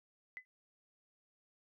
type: tone with exponential decay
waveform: sine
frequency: 2016 Hz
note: B6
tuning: 35 cents sharp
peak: -39 dBFS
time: 0.37-0.45 s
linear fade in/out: 0 ms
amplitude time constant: 17 ms
effects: none